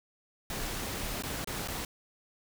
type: noise with dropouts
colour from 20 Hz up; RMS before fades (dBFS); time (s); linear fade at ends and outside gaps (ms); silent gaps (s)
pink; -36; 0.5-1.85; 2; 1.224-1.235 / 1.445-1.473 / 1.676-1.683
effects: none